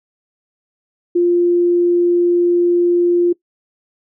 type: tone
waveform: sine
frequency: 349.2 Hz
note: F4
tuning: in tune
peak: -10 dBFS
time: 1.15-3.33 s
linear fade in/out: 10 ms
effects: noise-tail reverb RT60 0.1 s tail -21 dB re dry